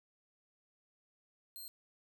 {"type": "tone", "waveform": "5% pulse", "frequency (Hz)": 4186, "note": "C8", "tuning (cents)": 0, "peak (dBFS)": -39, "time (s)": [1.56, 1.68], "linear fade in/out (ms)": 0, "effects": []}